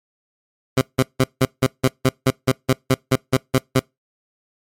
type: tone bursts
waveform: 15% pulse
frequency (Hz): 130.81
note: C3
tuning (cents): 0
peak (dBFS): -6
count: 15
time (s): 0.77-3.795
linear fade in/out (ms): 5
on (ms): 43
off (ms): 170
effects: noise-tail reverb RT60 0.2 s tail -25 dB re dry + MP3 64 kbps